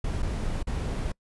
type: noise with dropouts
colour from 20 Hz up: brown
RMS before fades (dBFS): -29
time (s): 0.04-1.12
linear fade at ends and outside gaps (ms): 5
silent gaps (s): 0.223-0.227 / 0.629-0.67
effects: noise-tail reverb RT60 0.1 s tail -25 dB re dry + resampled to 24000 Hz